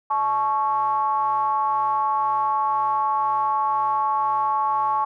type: ring-modulated tone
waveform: triangle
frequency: 123 Hz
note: B2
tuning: 7 cents flat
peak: -14 dBFS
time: 0.1-5.05 s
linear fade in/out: 10 ms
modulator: 985 Hz
effects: none